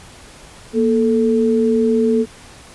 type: tone pair together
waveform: sine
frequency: 235.4 / 440 Hz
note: A#3 / A4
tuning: +17 / 0 cents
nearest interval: major seventh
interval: 1083 cents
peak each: -15 dBFS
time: 0.73-2.26 s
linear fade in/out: 50 ms
effects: pink hiss -41 dBFS RMS until 2.74 s + resampled to 24000 Hz